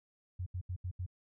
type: tone bursts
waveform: sine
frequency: 90.9 Hz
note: F#2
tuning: 30 cents flat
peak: -35 dBFS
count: 5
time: 0.39-1.064 s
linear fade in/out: 10 ms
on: 74 ms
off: 76 ms
effects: none